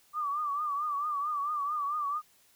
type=tone with vibrato; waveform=sine; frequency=1174.7 Hz; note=D6; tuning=in tune; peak=-29 dBFS; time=0.13-2.22 s; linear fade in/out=50 ms; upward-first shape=triangle; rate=4.5 Hz; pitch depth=100 cents each way; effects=white hiss -64 dBFS RMS until 2.55 s